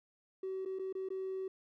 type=tone with dropouts; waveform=triangle; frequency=379.7 Hz; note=F#4; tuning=45 cents sharp; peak=-33 dBFS; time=0.43-1.48 s; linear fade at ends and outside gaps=5 ms; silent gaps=0.651-0.658 / 0.788-0.794 / 0.927-0.951 / 1.088-1.103 s; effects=tanh soft clip ceiling -33 dBFS